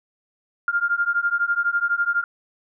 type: beating tone pair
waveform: sine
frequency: 1396.9 / 1408.9 Hz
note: F6 / F6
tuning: 0 / +15 cents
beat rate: 12 Hz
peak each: -22 dBFS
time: 0.68-2.24 s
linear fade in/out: 2 ms
effects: none